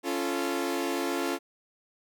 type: chord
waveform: sawtooth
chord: Db augmented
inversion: none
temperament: equal with one note detuned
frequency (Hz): 277.2 / 346.2 / 440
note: Db4 / F4 / A4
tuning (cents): 0 / -15 / 0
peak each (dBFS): -28 / -27 / -31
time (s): 0.03-1.39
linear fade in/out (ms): 50
effects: none